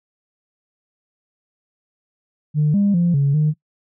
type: tone with pitch steps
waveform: sine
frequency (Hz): 150.4 / 201.8 / 173 / 140.3 / 152.4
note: D3 / G#3 / F3 / C#3 / D#3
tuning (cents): +42 / -49 / -16 / +21 / -36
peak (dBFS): -12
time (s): 2.54-3.54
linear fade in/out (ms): 50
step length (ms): 200
effects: noise-tail reverb RT60 0.1 s tail -22 dB re dry + tanh soft clip ceiling -10 dBFS